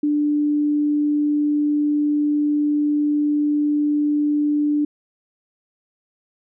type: tone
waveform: sine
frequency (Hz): 295.4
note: D4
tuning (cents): +10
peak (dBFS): -16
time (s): 0.03-4.85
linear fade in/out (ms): 5
effects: none